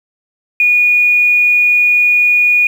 sine tone with quantisation, 2452 Hz, D#7, 26 cents flat, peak -7 dBFS, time 0.6-2.67 s, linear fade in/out 2 ms, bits 6, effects none

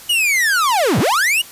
45% pulse linear two-way sweep, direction down then up, 2960 to 92.5 to 2960 Hz, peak -13 dBFS, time 0.09-1.42 s, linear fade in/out 10 ms, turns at 0.99 s, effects white hiss -38 dBFS RMS until 1.51 s + resampled to 32000 Hz

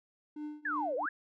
triangle tone with tremolo, 300 Hz, D4, 37 cents sharp, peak -34 dBFS, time 0.36-1.06 s, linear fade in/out 5 ms, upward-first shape triangle, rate 2.9 Hz, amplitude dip 95%
sine exponential two-way sweep, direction down then up, 1789 to 475.5 to 1789 Hz, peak -31 dBFS, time 0.65-1.09 s, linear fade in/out 5 ms, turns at 0.96 s
effects none

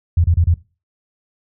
sine tone bursts, 85.1 Hz, F2, 44 cents flat, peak -10 dBFS, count 4, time 0.17-0.541 s, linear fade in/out 5 ms, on 71 ms, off 29 ms, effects noise-tail reverb RT60 0.3 s tail -17 dB re dry

